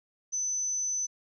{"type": "tone", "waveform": "sine", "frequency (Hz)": 6050, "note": "F#8", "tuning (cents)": 38, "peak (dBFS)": -28, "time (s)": [0.32, 1.07], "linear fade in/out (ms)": 20, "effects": []}